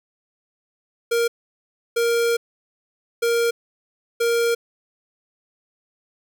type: tone bursts at uneven times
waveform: square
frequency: 467.5 Hz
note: A#4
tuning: 5 cents sharp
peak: -18 dBFS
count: 4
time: 1.11-1.28 / 1.96-2.37 / 3.22-3.51 / 4.2-4.55 s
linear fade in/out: 10 ms
effects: none

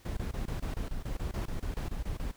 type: noise bursts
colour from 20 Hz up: brown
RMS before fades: -34 dBFS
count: 16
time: 0.05-2.315 s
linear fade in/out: 5 ms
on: 120 ms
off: 23 ms
effects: pink hiss -60 dBFS RMS until 2.36 s

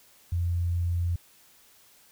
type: tone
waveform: sine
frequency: 86.5 Hz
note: F2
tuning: 16 cents flat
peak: -24 dBFS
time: 0.32-1.16 s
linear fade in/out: 5 ms
effects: white hiss -58 dBFS RMS until 2.11 s

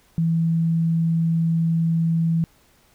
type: tone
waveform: sine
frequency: 164.81 Hz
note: E3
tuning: in tune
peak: -17 dBFS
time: 0.18-2.44 s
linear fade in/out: 0 ms
effects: pink hiss -58 dBFS RMS until 2.94 s

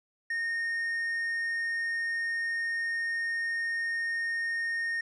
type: tone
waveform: triangle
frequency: 1843 Hz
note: A#6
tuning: 20 cents flat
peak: -27 dBFS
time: 0.3-5.01 s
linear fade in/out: 5 ms
effects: resampled to 24000 Hz

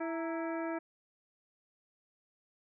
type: harmonic tone with a mistuned harmonic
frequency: 329.6 Hz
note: E4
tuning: in tune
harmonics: 1 / 2 / 3 / 4 / 5 / 6 / 7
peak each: -36 / -39 / -44 / -46 / -47 / -53 / -51 dBFS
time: 0-0.79 s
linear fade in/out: 10 ms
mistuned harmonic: 3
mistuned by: -97 cents
effects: none

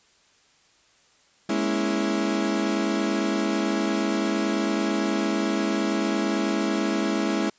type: chord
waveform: 35% pulse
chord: A# half-diminished seventh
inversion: third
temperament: equal with one note detuned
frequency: 207.7 / 236.6 / 277.2 / 329.6 Hz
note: G#3 / A#3 / C#4 / E4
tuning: 0 / +26 / 0 / 0 cents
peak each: -25 / -31 / -27 / -25 dBFS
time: 1.49-7.5 s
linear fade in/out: 5 ms
effects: white hiss -60 dBFS RMS until 7.58 s + resampled to 16000 Hz

